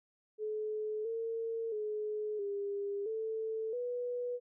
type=tone with pitch steps; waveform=sine; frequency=428.9 / 454.9 / 424.6 / 402.7 / 442.4 / 489.4 Hz; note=A4 / A#4 / G#4 / G4 / A4 / B4; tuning=-44 / -42 / +38 / +47 / +9 / -16 cents; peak=-34 dBFS; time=0.38-4.4 s; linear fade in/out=50 ms; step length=670 ms; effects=none